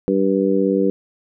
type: harmonic tone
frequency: 96.9 Hz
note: G2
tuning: 20 cents flat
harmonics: 2 / 3 / 4 / 5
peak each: -20 / -20 / -20 / -20 dBFS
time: 0.08-0.9 s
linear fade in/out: 0 ms
effects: none